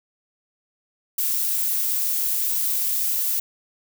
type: noise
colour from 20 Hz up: violet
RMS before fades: -23 dBFS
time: 1.18-3.4 s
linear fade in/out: 5 ms
effects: none